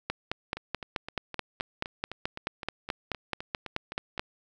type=two click trains; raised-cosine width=0.3 ms; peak=-13 / -21 dBFS; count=20 / 15; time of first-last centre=0.1-4.195 / 0.57-4.178 s; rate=4.64 / 3.88 Hz; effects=none